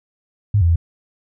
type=tone with pitch steps; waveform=sine; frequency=103 / 84.8 / 83.8 Hz; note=G#2 / E2 / E2; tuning=-14 / +50 / +29 cents; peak=-11 dBFS; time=0.54-0.759 s; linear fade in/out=5 ms; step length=73 ms; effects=none